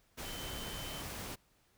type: tone in noise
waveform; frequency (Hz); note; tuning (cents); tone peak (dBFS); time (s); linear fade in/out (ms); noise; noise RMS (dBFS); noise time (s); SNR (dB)
sine; 3067; G7; -38; -47; 0.24-1.02; 20; pink; -43; 0.17-1.36; -7
effects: pink hiss -71 dBFS RMS until 1.77 s